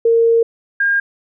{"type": "tone pair in turn", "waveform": "sine", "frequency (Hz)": [460.1, 1614.2], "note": ["A#4", "G#6"], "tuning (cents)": [-23, -50], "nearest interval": "octave + minor seventh", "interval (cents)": 2173, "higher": "second", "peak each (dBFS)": [-9, -12], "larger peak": "first", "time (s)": [[0.05, 0.43], [0.8, 1]], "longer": "first", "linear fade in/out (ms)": 5, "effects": []}